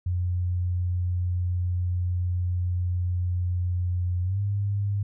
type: tone with pitch glide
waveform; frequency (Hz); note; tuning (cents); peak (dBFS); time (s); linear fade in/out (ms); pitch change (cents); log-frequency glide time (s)
sine; 89.3 to 100.82; F2 to G2; +39 to +49; -23; 0.06-5.03; 5; +210; 4.23-4.4
effects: none